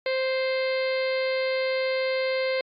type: harmonic tone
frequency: 523.3 Hz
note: C5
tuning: in tune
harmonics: 1 / 2 / 3 / 4 / 5 / 6 / 7 / 8 / 9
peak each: -24 / -39 / -38 / -32 / -40 / -43 / -44 / -38 / -44 dBFS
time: 0.06-2.61 s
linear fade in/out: 2 ms
effects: AAC 48 kbps